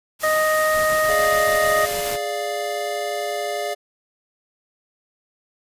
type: noise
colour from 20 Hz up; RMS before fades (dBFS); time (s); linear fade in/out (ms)
white; -29; 0.19-2.18; 50
type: harmonic tone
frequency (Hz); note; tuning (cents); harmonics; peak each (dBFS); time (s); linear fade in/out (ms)
622; D#5; -1; 1 / 2 / 3; -19 / -22 / -22; 0.23-1.86; 10
type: noise bursts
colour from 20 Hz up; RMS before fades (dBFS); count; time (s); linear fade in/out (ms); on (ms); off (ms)
pink; -35; 10; 0.74-2.165; 10; 120; 25
type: chord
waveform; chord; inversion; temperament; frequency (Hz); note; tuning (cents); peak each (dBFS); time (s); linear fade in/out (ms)
square; D diminished; second; equal; 415.3 / 587.3 / 698.5; Ab4 / D5 / F5; 0 / 0 / 0; -30 / -28 / -28; 1.08-3.75; 20
effects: resampled to 32000 Hz